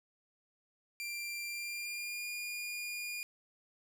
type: tone with pitch glide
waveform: sawtooth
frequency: 2371 to 2426 Hz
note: D7 to D#7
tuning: +16 to -44 cents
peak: -35 dBFS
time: 1-3.23 s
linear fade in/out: 0 ms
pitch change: +40 cents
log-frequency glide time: 1.46-2.28 s
effects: none